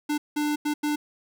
square tone bursts at uneven times, 297.2 Hz, D4, 21 cents sharp, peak -24 dBFS, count 4, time 0.09-0.18 / 0.36-0.56 / 0.65-0.74 / 0.83-0.96 s, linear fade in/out 10 ms, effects none

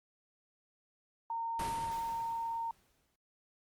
sine tone, 918 Hz, A#5, 27 cents flat, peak -34 dBFS, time 1.3-2.71 s, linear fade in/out 2 ms
pink noise with exponential decay, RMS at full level -39 dBFS, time 1.59-3.16 s, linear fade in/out 5 ms, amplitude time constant 340 ms
effects Opus 32 kbps

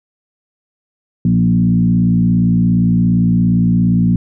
sine tone with frequency modulation, 177.8 Hz, F3, 31 cents sharp, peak -9 dBFS, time 1.25-4.16 s, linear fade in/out 2 ms, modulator 57.3 Hz, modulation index 1.1, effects none

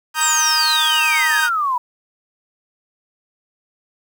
sawtooth chord, Eb major, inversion second, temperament equal, 932.3 / 1244.5 / 1568 Hz, Bb5 / Eb6 / G6, 0 / 0 / 0 cents, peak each -18 dBFS, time 0.14-1.5 s, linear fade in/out 50 ms
sine exponential sweep, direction down, 8010 to 956 Hz, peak -16 dBFS, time 0.21-1.78 s, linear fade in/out 5 ms
effects 8-bit

